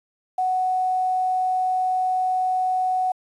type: tone with quantisation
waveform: sine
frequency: 742 Hz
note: F#5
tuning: 5 cents sharp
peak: -19 dBFS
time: 0.38-3.12 s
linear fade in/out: 5 ms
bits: 8
effects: resampled to 24000 Hz